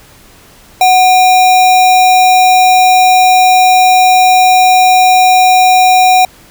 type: tone with sample-and-hold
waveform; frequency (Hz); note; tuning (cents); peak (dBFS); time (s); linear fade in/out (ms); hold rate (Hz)
sine; 740; F#5; 0; -3; 0.81-6.25; 2; 3150
effects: pink hiss -40 dBFS RMS until 6.5 s